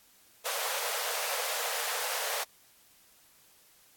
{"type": "high-pass noise", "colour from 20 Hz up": "pink", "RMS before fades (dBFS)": -33, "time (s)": [0.45, 2.44], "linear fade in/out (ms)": 10, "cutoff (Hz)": 460, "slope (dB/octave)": 96, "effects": ["white hiss -61 dBFS RMS until 3.96 s", "AAC 64 kbps"]}